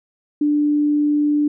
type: tone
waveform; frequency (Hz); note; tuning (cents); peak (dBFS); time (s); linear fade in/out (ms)
sine; 295.2; D4; +9; -14; 0.41-1.48; 5
effects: none